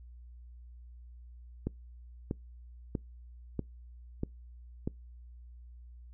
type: click train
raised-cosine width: 3 ms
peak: -19 dBFS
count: 6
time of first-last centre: 1.67-4.875 s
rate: 1.56 Hz
effects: noise-tail reverb RT60 0.2 s tail -26 dB re dry + added 60 Hz sine -48 dBFS peak until 6.13 s